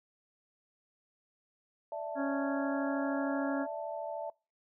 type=chord; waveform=sine; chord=D suspended second; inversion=none; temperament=just; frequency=587.3 / 660.7 / 881 Hz; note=D5 / E5 / A5; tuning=0 / +4 / +2 cents; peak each=-40 / -38 / -42 dBFS; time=1.92-4.3 s; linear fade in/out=2 ms
type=harmonic tone; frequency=277.2 Hz; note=C#4; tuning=in tune; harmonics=1 / 2 / 3 / 4 / 5 / 6; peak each=-32 / -40 / -47 / -46 / -43 / -43 dBFS; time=2.15-3.67 s; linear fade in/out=50 ms
effects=noise-tail reverb RT60 0.3 s tail -25 dB re dry